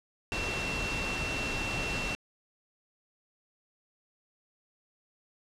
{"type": "tone in noise", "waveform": "sine", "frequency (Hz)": 2709, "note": "E7", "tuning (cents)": 47, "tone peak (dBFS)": -34, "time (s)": [0.32, 2.15], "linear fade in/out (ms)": 0, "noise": "pink", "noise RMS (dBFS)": -34, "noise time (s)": [0.32, 2.15], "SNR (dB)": -3, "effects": ["low-pass 6000 Hz 12 dB/octave"]}